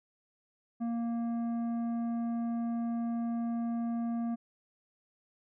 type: tone with tanh clipping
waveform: sine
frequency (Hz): 233.1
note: A#3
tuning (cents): 0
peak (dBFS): -32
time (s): 0.8-4.36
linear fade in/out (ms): 20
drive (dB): 9
effects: none